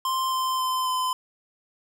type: tone with pitch steps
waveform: square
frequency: 1046.5 / 1038.1 / 1029.7 / 1021.4 Hz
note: C6 / C6 / C6 / C6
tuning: 0 / -14 / -28 / -42 cents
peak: -24 dBFS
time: 0.05-1.13 s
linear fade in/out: 2 ms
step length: 270 ms
effects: none